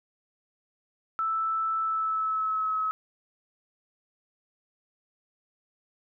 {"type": "tone with pitch glide", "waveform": "sine", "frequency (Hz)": [1318.5, 1284.7], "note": ["E6", "E6"], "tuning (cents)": [0, -45], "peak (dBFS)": -25, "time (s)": [1.19, 2.91], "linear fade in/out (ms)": 0, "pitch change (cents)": -45, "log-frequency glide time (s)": [1.8, 2.75], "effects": []}